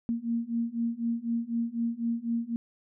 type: beating tone pair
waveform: sine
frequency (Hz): 230.6 / 234.6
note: A#3 / A#3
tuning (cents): -19 / +11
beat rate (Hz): 4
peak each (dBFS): -31 / -30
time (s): 0.09-2.56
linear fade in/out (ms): 0
effects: none